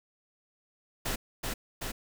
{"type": "noise with echo", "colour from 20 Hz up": "pink", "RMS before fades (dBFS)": -32, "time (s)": [1.05, 1.16], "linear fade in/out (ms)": 10, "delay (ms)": 380, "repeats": 2, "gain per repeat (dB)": -2, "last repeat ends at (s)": 1.92, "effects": []}